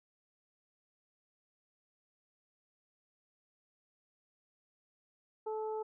harmonic tone, 434.6 Hz, A4, 21 cents flat, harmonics 1 / 2 / 3, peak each -36 / -41 / -54 dBFS, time 5.46-5.83 s, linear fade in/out 10 ms, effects none

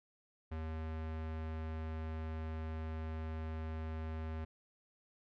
square tone with low-pass filter, 79.5 Hz, D#2, 38 cents sharp, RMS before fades -41 dBFS, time 0.51-4.45 s, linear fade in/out 10 ms, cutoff 2200 Hz, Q 0.83, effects none

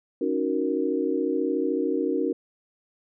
sine chord, D# minor seventh, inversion third, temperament equal, 277.2 / 311.1 / 370 / 466.2 Hz, C#4 / D#4 / F#4 / A#4, 0 / 0 / 0 / 0 cents, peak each -28 dBFS, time 0.21-2.33 s, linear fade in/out 5 ms, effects none

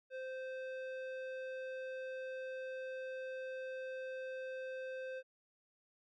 square tone with low-pass filter, 520 Hz, C5, 11 cents flat, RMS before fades -44 dBFS, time 0.1-5.23 s, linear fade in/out 50 ms, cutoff 2300 Hz, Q 1, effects none

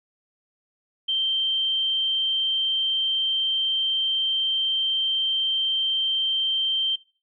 sine tone, 3136 Hz, G7, in tune, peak -21 dBFS, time 1.08-6.96 s, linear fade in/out 10 ms, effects noise-tail reverb RT60 0.4 s tail -21 dB re dry

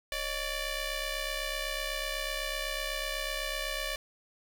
10% pulse ring-modulated tone, 583 Hz, D5, 13 cents flat, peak -21 dBFS, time 0.12-3.96 s, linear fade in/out 2 ms, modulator 1200 Hz, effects none

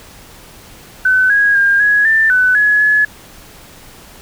sine tone with pitch steps, 1514 / 1651 / 1608 / 1671 / 1780 / 1500 / 1690 / 1703 Hz, F#6 / G#6 / G6 / G#6 / A6 / F#6 / G#6 / G#6, +39 / -11 / +44 / +10 / +20 / +23 / +30 / +43 cents, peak -8 dBFS, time 1.05-3.05 s, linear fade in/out 5 ms, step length 250 ms, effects pink hiss -39 dBFS RMS until 4.21 s

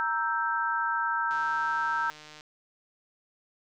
sine chord, E diminished, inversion second, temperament equal, 932.3 / 1318.5 / 1568 Hz, Bb5 / E6 / G6, 0 / 0 / 0 cents, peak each -30 dBFS, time 0-2.1 s, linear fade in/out 0 ms
click train, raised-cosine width 0.2 ms, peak -30 dBFS, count 168, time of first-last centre 1.31-2.409 s, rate 152 Hz
effects none

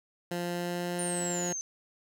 15% pulse tone with pitch glide, 174.61 to 176.03 Hz, F3 to F3, 0 to +14 cents, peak -25 dBFS, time 0.31-1.53 s, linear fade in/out 5 ms, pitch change +14 cents, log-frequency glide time 0.45-0.96 s
sine exponential sweep, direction down, 9180 to 6120 Hz, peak -33 dBFS, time 0.99-1.61 s, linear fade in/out 0 ms
effects none

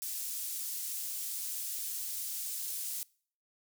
pink high-pass noise, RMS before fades -38 dBFS, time 0.02-3.03 s, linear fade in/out 0 ms, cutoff 8200 Hz, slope 12 dB/octave, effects noise-tail reverb RT60 0.5 s tail -24 dB re dry

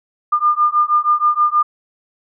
sine beating tone pair, 1203 / 1209.3 Hz, D6 / D#6, +41 / -50 cents, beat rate 6.3 Hz, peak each -15 dBFS, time 0.32-1.63 s, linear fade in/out 10 ms, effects none

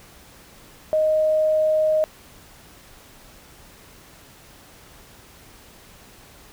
sine tone, 622.3 Hz, D#5, in tune, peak -16 dBFS, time 0.93-2.04 s, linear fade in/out 0 ms, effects pink hiss -48 dBFS RMS until 6.52 s

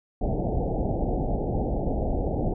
pink low-pass noise, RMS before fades -26 dBFS, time 0.21-2.54 s, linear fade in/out 5 ms, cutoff 810 Hz, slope 96 dB/octave, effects none

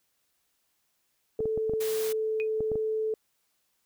sine tone with pitch glide, 439.6 to 436.8 Hz, A4 to A4, -2 to -13 cents, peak -26 dBFS, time 1.39-3.14 s, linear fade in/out 2 ms, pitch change -11 cents, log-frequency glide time 1.69-2.42 s
clicks, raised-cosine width 2 ms, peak -22 dBFS, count 8, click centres 1.405 / 1.456 / 1.576 / 1.696 / 1.736 / 2.606 / 2.717 / 2.756 s
white high-pass noise, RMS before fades -38 dBFS, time 1.8-2.13 s, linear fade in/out 10 ms, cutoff 120 Hz, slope 24 dB/octave
sine tone with exponential decay, 2489 Hz, D#7, in tune, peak -29 dBFS, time 2.4-2.48 s, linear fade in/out 0 ms, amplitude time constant 17 ms
effects white hiss -74 dBFS RMS until 3.85 s

